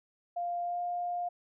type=tone with pitch glide; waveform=sine; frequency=698.5 to 705.4 Hz; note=F5 to F5; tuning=0 to +17 cents; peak=-31 dBFS; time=0.36-1.29 s; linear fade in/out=10 ms; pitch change=+17 cents; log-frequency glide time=0.63-0.79 s; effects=none

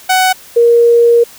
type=tone pair in turn; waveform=sawtooth / sine; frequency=747 / 470.6 Hz; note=F#5 / A#4; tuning=+16 / +16 cents; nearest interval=minor sixth; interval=800 cents; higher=first; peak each=-4 dBFS; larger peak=neither; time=0.09-0.33 / 0.56-1.24 s; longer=second; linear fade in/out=10 ms; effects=white hiss -37 dBFS RMS until 1.38 s

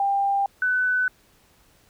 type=tone pair in turn; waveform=sine; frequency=795 / 1500.8 Hz; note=G5 / F#6; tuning=+24 / +24 cents; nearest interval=major seventh; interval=1100 cents; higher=second; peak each=-19 dBFS; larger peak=neither; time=0-0.46 / 0.62-1.08 s; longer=neither; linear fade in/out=2 ms; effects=pink hiss -59 dBFS RMS until 1.89 s

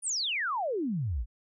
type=exponential sweep; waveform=sine; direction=down; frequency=9956 to 47.55 Hz; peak=-28 dBFS; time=0.02-1.26 s; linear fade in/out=50 ms; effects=none

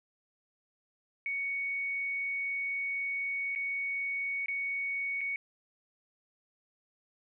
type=tone with dropouts; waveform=sine; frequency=2229 Hz; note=C#7; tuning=9 cents sharp; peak=-31 dBFS; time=1.26-5.36 s; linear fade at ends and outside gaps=1 ms; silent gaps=3.551-3.559 / 4.46-4.483 / 5.209-5.213 s; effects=none

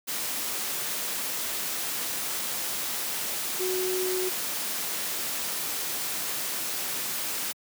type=tone in noise; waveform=sine; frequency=370 Hz; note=F#4; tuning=in tune; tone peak=-27 dBFS; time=3.59-4.3 s; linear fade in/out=20 ms; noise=white; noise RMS=-31 dBFS; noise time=0.07-7.53 s; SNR=+1 dB; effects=high-pass 150 Hz 12 dB/octave

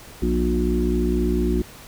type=harmonic tone with a mistuned harmonic; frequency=59.8 Hz; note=A#1; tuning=45 cents sharp; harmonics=1 / 3 / 4 / 5 / 6; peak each=-22 / -26 / -25 / -28 / -24 dBFS; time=0.22-1.62 s; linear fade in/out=5 ms; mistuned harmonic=5; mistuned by=+26 cents; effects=pink hiss -43 dBFS RMS until 1.87 s

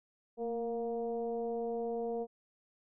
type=tone with frequency modulation; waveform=sine; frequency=465.5 Hz; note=A#4; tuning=2 cents flat; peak=-33 dBFS; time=0.37-2.27 s; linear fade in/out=50 ms; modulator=237 Hz; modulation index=0.81; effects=none

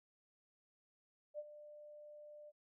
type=tone with ADSR envelope; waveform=sine; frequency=596 Hz; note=D5; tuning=25 cents sharp; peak=-40 dBFS; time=1.34-2.52 s; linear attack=47 ms; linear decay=42 ms; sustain=-13 dB; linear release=36 ms; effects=none

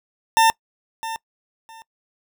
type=tone with echo; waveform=40% pulse; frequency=900 Hz; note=A5; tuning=39 cents sharp; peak=-11 dBFS; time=0.37-0.5 s; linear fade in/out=0 ms; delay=660 ms; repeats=2; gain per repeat=-14 dB; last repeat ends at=1.82 s; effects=noise-tail reverb RT60 0.1 s tail -23 dB re dry

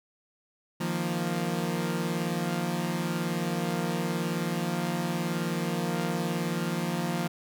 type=chord; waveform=sawtooth; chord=Eb suspended second; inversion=none; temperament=equal; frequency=155.56 / 174.61 / 233.1 Hz; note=Eb3 / F3 / Bb3; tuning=0 / 0 / 0 cents; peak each=-30 / -26 / -30 dBFS; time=0.8-7.28 s; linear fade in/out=10 ms; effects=none

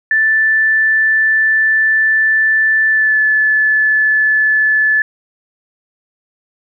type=tone with pitch glide; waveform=sine; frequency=1760 to 1732.8 Hz; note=A6 to A6; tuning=0 to -27 cents; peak=-9 dBFS; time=0.11-5.02 s; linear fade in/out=2 ms; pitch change=-27 cents; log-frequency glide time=2.89-3.19 s; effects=none

